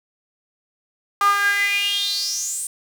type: tone with high-pass filter sweep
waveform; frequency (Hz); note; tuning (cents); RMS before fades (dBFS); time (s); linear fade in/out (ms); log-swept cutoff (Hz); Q
sawtooth; 403.5; G#4; -50; -21; 1.21-2.67; 2; 1100 to 9100; 8.4
effects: none